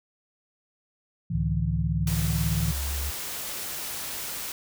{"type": "chord", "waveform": "sine", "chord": "A suspended fourth", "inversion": "none", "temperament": "equal", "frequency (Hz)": [110, 146.83, 164.81], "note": ["A2", "D3", "E3"], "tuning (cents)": [0, 0, 0], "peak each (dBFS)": [-30, -30, -27], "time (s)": [1.3, 2.72], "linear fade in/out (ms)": 10}
{"type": "tone", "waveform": "sine", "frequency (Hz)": 69.3, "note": "C#2", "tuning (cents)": 0, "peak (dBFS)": -28, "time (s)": [1.34, 3.11], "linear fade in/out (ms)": 10}
{"type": "noise", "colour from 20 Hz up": "white", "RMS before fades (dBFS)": -34, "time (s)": [2.07, 4.52], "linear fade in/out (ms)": 2}
{"effects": []}